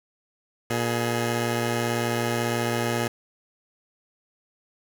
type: tone pair together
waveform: 10% pulse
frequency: 118.15 / 420.8 Hz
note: A#2 / G#4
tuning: +24 / +23 cents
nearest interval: octave + minor seventh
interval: 2199 cents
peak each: -16 / -22 dBFS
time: 0.7-3.08 s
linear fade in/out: 5 ms
effects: none